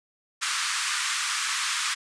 pink band-pass noise, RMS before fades -28 dBFS, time 0.41-1.95 s, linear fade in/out 20 ms, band 1100 to 9400 Hz, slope 48 dB/octave, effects none

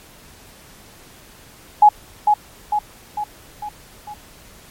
sine tone with echo, 838 Hz, G#5, 15 cents sharp, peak -5 dBFS, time 1.82-1.89 s, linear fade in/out 5 ms, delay 450 ms, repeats 5, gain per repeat -5 dB, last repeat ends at 4.14 s, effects pink hiss -45 dBFS RMS until 4.7 s + MP3 64 kbps

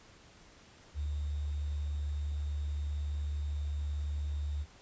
sine tone with sample-and-hold, 73.42 Hz, D2, in tune, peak -32 dBFS, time 0.94-4.66 s, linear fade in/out 50 ms, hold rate 3675 Hz, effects pink hiss -58 dBFS RMS until 4.81 s + resampled to 16000 Hz

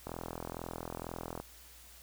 click train, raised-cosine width 1 ms, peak -25 dBFS, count 57, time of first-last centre 0.07-1.4 s, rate 42.1 Hz, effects added 60 Hz sine -59 dBFS peak until 2.02 s + white hiss -56 dBFS RMS until 2.02 s

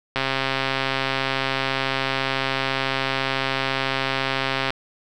click train, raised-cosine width 0.3 ms, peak -6 dBFS, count 610, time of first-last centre 0.16-4.705 s, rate 134 Hz, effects none

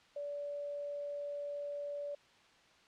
sine tone, 577 Hz, D5, 31 cents flat, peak -38 dBFS, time 0.16-2.15 s, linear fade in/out 5 ms, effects white hiss -64 dBFS RMS until 2.87 s + low-pass 4000 Hz 12 dB/octave

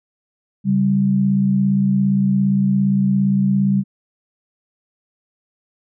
sine tone pair together, 138.59 / 196 Hz, C#3 / G3, 0 / 0 cents, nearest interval tritone, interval 600 cents, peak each -20 / -14 dBFS, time 0.64-3.84 s, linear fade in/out 50 ms, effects none

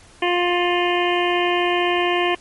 harmonic tone with a mistuned harmonic, 353 Hz, F4, 19 cents sharp, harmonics 1 / 2 / 3 / 5 / 6 / 7 / 8 / 9, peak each -20 / -23 / -25 / -27 / -28 / -28 / -29 / -30 dBFS, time 0.22-2.35 s, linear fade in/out 5 ms, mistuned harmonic 9, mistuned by -59 cents, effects pink hiss -48 dBFS RMS until 2.4 s + MP3 48 kbps

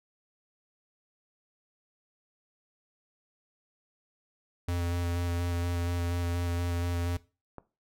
square tone with vibrato, 86.8 Hz, F2, 10 cents flat, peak -29 dBFS, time 4.68-7.17 s, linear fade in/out 5 ms, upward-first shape square, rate 4.2 Hz, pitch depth 12 cents each way
click, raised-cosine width 1 ms, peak -27 dBFS, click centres 7.583 s
effects noise-tail reverb RT60 0.3 s tail -18 dB re dry

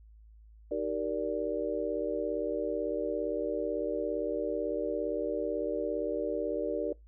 sine chord, Eb major seventh, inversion none, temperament just, 311.1 / 388.9 / 466.7 / 583.4 Hz, Eb4 / G4 / Bb4 / D5, 0 / -14 / +2 / -12 cents, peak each -37 / -36 / -34 / -34 dBFS, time 0.71-6.93 s, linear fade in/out 5 ms, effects noise-tail reverb RT60 0.2 s tail -24 dB re dry + added 54 Hz sine -52 dBFS peak until 7.07 s

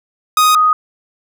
45% pulse / sine tone pair in turn, 1247 / 1247 Hz, D#6 / D#6, +3 / +3 cents, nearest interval unison, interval 0 cents, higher neither, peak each -8 dBFS, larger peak neither, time 0.37-0.55 / 0.55-0.73 s, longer neither, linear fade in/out 2 ms, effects none

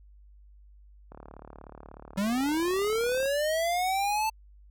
click train, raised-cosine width 1 ms, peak -31 dBFS, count 79, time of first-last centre 1.12-3.257 s, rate 36.5 Hz
square linear sweep, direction up, 188.5 to 887 Hz, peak -26 dBFS, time 2.17-4.3 s, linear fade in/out 10 ms
effects added 50 Hz sine -51 dBFS peak until 4.7 s

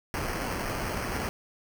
pink noise with sample-and-hold, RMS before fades -32 dBFS, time 0.14-1.29 s, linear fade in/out 0 ms, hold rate 3675 Hz, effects none

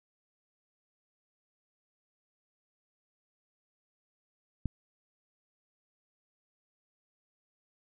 click, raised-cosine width 5 ms, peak -19 dBFS, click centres 4.657 s, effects none

